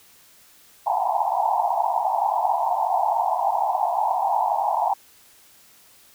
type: band-pass noise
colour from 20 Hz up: pink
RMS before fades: -22 dBFS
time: 0.86-4.94 s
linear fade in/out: 10 ms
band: 690 to 960 Hz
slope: 96 dB/octave
effects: white hiss -53 dBFS RMS until 6.14 s